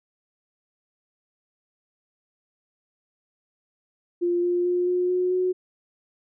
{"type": "tone with pitch steps", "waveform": "sine", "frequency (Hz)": [349.2, 352.6, 356.1, 359.6, 363.2, 366.8], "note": ["F4", "F4", "F4", "F#4", "F#4", "F#4"], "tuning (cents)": [0, 17, 34, -49, -32, -15], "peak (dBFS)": -20, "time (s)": [4.21, 5.53], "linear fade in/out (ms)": 20, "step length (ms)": 220, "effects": []}